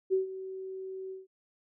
sine tone with ADSR envelope, 379.4 Hz, F#4, 43 cents sharp, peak -22 dBFS, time 0.1-1.27 s, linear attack 32 ms, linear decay 130 ms, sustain -15 dB, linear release 160 ms, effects none

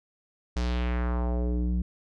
square tone with low-pass filter sweep, 60.6 Hz, B1, 32 cents flat, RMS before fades -27 dBFS, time 0.56-1.82 s, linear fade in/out 5 ms, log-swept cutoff 6100 to 170 Hz, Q 1.8, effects none

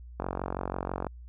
click train, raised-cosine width 1 ms, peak -17 dBFS, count 41, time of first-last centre 0.2-1.068 s, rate 46.1 Hz, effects added 60 Hz sine -43 dBFS peak until 1.28 s

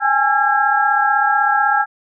sine tone cluster, 808 / 844 / 1351 / 1630 Hz, G#5 / G#5 / E6 / G#6, -48 / +28 / +42 / -33 cents, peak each -18 dBFS, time 0-1.86 s, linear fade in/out 50 ms, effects none

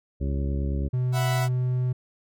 harmonic tone, 69.3 Hz, C#2, in tune, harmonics 1 / 2 / 3 / 4 / 5 / 6 / 8, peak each -25 / -31 / -35 / -37 / -39 / -41 / -43 dBFS, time 0.2-0.89 s, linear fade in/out 20 ms
triangle tone, 126.1 Hz, B2, 36 cents sharp, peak -20 dBFS, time 0.93-1.93 s, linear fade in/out 10 ms
sawtooth chord, E suspended second, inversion none, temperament equal, 659.3 / 740 / 987.8 Hz, E5 / F#5 / B5, 0 / 0 / 0 cents, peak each -27 / -28 / -31 dBFS, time 1.12-1.49 s, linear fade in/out 50 ms
effects none

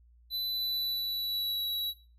square tone with pitch glide, 4000 to 3906 Hz, B7 to B7, +21 to -20 cents, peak -31 dBFS, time 0.3-1.94 s, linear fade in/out 50 ms, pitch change -41 cents, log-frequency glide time 0.48-1.68 s, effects noise-tail reverb RT60 0.4 s tail -18 dB re dry + added 59 Hz sine -57 dBFS peak until 2.18 s

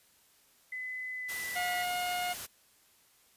sine tone with pitch glide, 2016 to 1962 Hz, B6 to B6, +35 to -12 cents, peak -36 dBFS, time 0.72-1.83 s, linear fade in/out 5 ms, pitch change -47 cents, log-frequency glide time 1.13-1.71 s
white noise, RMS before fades -41 dBFS, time 1.28-2.47 s, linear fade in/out 20 ms
harmonic tone, 717 Hz, F5, 45 cents sharp, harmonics 1 / 2 / 3 / 4 / 5 / 6, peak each -33 / -41 / -39 / -41 / -50 / -49 dBFS, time 1.55-2.34 s, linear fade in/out 20 ms
effects white hiss -65 dBFS RMS until 3.36 s + resampled to 32000 Hz

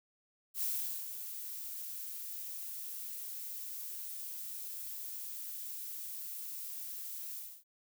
violet noise with ADSR envelope, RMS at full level -34 dBFS, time 0.54-7.64 s, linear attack 76 ms, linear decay 440 ms, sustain -9 dB, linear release 280 ms, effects none

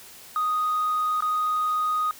sine tone with dropouts, 1244.5 Hz, D#6, in tune, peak -20 dBFS, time 0.36-2.11 s, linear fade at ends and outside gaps 1 ms, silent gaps 1.206-1.223 s, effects tanh soft clip ceiling -19 dBFS + white hiss -46 dBFS RMS until 2.19 s

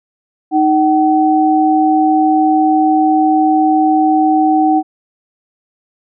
sine tone pair together, 311.1 / 759 Hz, D#4 / F#5, 0 / +44 cents, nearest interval octave + minor third, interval 1544 cents, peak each -11 dBFS, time 0.51-4.83 s, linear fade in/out 50 ms, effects none

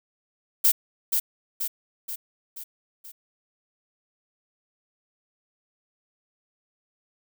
violet noise with echo, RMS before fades -18 dBFS, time 0.64-0.72 s, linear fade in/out 10 ms, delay 480 ms, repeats 5, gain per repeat -5 dB, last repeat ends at 3.12 s, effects none

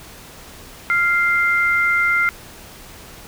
sine tone pair together, 1394 / 2092 Hz, F6 / C7, -4 / -1 cents, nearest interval perfect fifth, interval 703 cents, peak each -17 dBFS, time 0.9-2.29 s, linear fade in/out 0 ms, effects pink hiss -40 dBFS RMS until 3.27 s

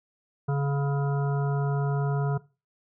harmonic tone, 140.8 Hz, C#3, 27 cents sharp, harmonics 1 / 3 / 5 / 7 / 9 / 10, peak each -23 / -33 / -37 / -40 / -42 / -43 dBFS, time 0.48-2.38 s, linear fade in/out 10 ms, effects noise-tail reverb RT60 0.3 s tail -19 dB re dry

